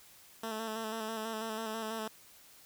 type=tone with vibrato; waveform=10% pulse; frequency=221.2 Hz; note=A3; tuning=9 cents sharp; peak=-28 dBFS; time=0.43-2.08 s; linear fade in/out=5 ms; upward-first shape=square; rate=6.1 Hz; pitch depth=29 cents each way; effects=white hiss -58 dBFS RMS until 2.65 s